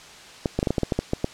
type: clicks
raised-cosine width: 2 ms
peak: -8 dBFS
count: 11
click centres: 0.458 / 0.59 / 0.629 / 0.672 / 0.706 / 0.782 / 0.833 / 0.922 / 0.99 / 1.134 / 1.244 s
effects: white hiss -44 dBFS RMS until 1.33 s + low-pass 6000 Hz 12 dB/octave